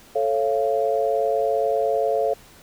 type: chord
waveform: sine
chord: A augmented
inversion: none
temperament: just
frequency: 440 / 550 / 687.5 Hz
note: A4 / C#5 / E#5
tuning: 0 / -14 / -27 cents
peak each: -23 dBFS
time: 0.15-2.34 s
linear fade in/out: 10 ms
effects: pink hiss -49 dBFS RMS until 2.62 s